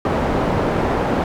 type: low-pass noise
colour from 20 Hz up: white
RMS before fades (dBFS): -19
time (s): 0.05-1.24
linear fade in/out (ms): 2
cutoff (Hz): 700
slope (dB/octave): 12
effects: none